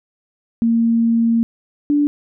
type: tone pair in turn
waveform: sine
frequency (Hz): 230.2 / 291.6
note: A#3 / D4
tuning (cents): -22 / -12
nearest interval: major third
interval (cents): 410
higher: second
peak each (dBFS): -12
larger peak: neither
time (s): 0.62-1.43 / 1.9-2.07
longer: first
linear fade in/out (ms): 0
effects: none